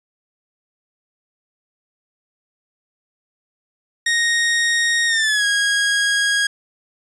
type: tone with pitch glide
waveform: sawtooth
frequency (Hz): 1864.7 to 1642.2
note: A#6 to G#6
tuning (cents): 0 to -20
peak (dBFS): -12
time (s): 4.06-6.47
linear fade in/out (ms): 5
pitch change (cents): -220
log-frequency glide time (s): 5.07-5.45
effects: resampled to 22050 Hz